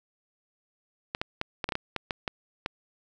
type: clicks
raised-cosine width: 0.3 ms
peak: -13 dBFS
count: 11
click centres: 1.149 / 1.215 / 1.414 / 1.642 / 1.69 / 1.722 / 1.754 / 1.963 / 2.108 / 2.278 / 2.661 s
effects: none